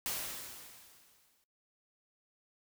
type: noise with exponential decay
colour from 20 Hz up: white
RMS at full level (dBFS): -35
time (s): 0.06-1.44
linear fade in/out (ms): 0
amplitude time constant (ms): 300
effects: noise-tail reverb RT60 0.2 s tail -22 dB re dry